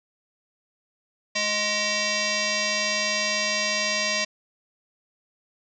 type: tone with frequency modulation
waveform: sine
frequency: 1458 Hz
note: F#6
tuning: 26 cents flat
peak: -22 dBFS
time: 1.35-4.25 s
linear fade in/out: 10 ms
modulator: 835 Hz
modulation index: 5.6
effects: none